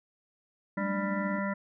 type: chord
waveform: triangle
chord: D major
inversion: first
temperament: just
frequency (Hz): 183.54 / 220.2 / 293.7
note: F#3 / A3 / D4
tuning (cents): -14 / +2 / 0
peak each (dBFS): -40 / -41 / -37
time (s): 0.77-1.39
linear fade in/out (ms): 2
type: harmonic tone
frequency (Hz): 197.8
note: G3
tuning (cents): +16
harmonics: 1 / 3 / 5 / 7 / 9 / 10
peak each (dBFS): -31 / -36 / -38 / -39 / -41 / -41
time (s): 0.77-1.54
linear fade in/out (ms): 10
effects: none